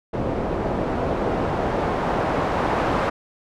white noise with low-pass filter sweep, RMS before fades -23 dBFS, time 0.13-3.1 s, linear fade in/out 10 ms, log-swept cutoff 510 to 1000 Hz, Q 0.95, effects none

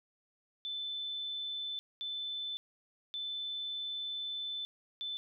sine tone bursts at uneven times, 3520 Hz, A7, in tune, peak -36 dBFS, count 4, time 0.65-1.79 / 2.01-2.57 / 3.14-4.65 / 5.01-5.17 s, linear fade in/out 0 ms, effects none

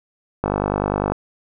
click train, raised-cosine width 1 ms, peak -5 dBFS, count 35, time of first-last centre 0.44-1.12 s, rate 50 Hz, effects none

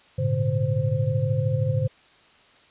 sine tone cluster, 104.2 / 117.4 / 143 / 520 Hz, G#2 / A#2 / D3 / C5, +6 / +13 / -46 / -11 cents, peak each -26 / -25 / -25 / -29 dBFS, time 0.18-1.88 s, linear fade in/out 10 ms, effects white hiss -55 dBFS RMS until 2.7 s + resampled to 8000 Hz

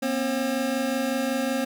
square tone cluster, 241.4 / 266.8 / 538 Hz, B3 / C4 / C5, -39 / +34 / +48 cents, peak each -29 dBFS, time 0.02-1.65 s, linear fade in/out 10 ms, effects none

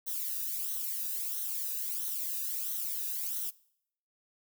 violet noise with flanger, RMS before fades -35 dBFS, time 0.06-3.51 s, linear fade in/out 20 ms, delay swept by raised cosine 0.41 to 0.94 ms, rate 1.5 Hz, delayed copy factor -0.7, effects noise-tail reverb RT60 0.7 s tail -22 dB re dry

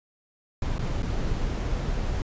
brown noise with dropouts, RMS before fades -27 dBFS, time 0.62-2.22 s, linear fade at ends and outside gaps 2 ms, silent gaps 0.783-0.792 / 1.024-1.029 s, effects resampled to 16000 Hz

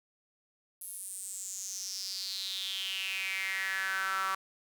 sawtooth tone with high-pass filter sweep, 191.4 Hz, G3, 41 cents flat, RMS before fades -36 dBFS, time 0.81-4.35 s, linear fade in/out 5 ms, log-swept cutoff 11000 to 1200 Hz, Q 6.3, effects none

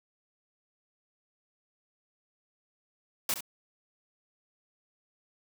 white noise with echo, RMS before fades -29 dBFS, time 3.29-3.34 s, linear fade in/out 2 ms, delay 67 ms, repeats 1, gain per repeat -10 dB, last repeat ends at 3.407 s, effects none

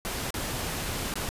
pink noise with dropouts, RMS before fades -32 dBFS, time 0.05-1.29 s, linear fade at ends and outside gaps 0 ms, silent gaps 0.305-0.342 / 1.139-1.156 s, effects resampled to 32000 Hz

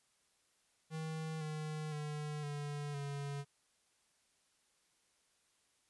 square tone with pitch steps, 158.6 / 154.17 / 149.87 / 145.69 / 141.62 Hz, D#3 / D#3 / D3 / D3 / C#3, +33 / -16 / +35 / -14 / +37 cents, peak -40 dBFS, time 0.9-3.45 s, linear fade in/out 50 ms, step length 510 ms, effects white hiss -75 dBFS RMS until 5.89 s + resampled to 24000 Hz

